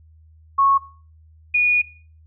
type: tone pair in turn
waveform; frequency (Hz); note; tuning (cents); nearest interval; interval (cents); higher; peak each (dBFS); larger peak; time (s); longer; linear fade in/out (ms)
sine; 1100 / 2453; C#6 / D#7; -14 / -25; octave + major second; 1389; second; -13; neither; 0.58-0.78 / 1.54-1.82; second; 10
effects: noise-tail reverb RT60 0.4 s tail -18 dB re dry + added 79 Hz sine -47 dBFS peak until 2.26 s